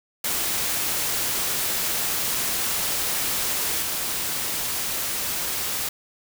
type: noise with level steps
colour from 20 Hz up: white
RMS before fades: -25 / -27 dBFS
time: 0.24-5.89 s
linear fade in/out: 5 ms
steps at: 3.82 s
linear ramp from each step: 2 ms
effects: none